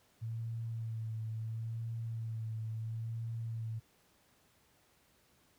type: tone with vibrato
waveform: sine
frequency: 112.8 Hz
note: A2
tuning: 44 cents sharp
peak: -36 dBFS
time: 0.21-3.8 s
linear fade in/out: 20 ms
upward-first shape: sine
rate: 0.73 Hz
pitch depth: 29 cents each way
effects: pink hiss -69 dBFS RMS until 5.58 s + high-pass 60 Hz 12 dB/octave